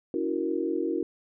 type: chord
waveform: sine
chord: F# dominant seventh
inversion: second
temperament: equal with one note detuned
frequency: 284.5 / 329.6 / 370 / 466.2 Hz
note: C#4 / E4 / F#4 / A#4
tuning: +45 / 0 / 0 / 0 cents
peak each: -33 / -29 / -31 / -33 dBFS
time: 0.14-1.03 s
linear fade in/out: 2 ms
effects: none